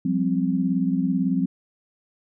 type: chord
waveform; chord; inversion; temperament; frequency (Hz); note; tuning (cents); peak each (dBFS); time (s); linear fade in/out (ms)
sine; F suspended second; none; equal with one note detuned; 177.97 / 196 / 261.6; F3 / G3 / C4; +33 / 0 / 0; -24 / -25 / -23; 0.05-1.46; 5
effects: none